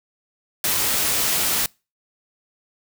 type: noise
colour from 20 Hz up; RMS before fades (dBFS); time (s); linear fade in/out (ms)
white; -21; 0.64-1.66; 2
effects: noise-tail reverb RT60 0.3 s tail -26 dB re dry